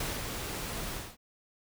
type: noise with ADSR envelope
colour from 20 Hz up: pink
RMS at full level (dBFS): -33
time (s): 0-1.17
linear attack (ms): 5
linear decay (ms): 190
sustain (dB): -4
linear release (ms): 240
effects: none